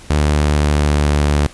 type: tone with pitch glide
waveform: sawtooth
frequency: 74.4 to 73.25 Hz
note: D2 to D2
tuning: +23 to -4 cents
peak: -8 dBFS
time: 0.1-1.47 s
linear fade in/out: 5 ms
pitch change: -27 cents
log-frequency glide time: 0.35-1.24 s
effects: pink hiss -40 dBFS RMS until 1.53 s + resampled to 24000 Hz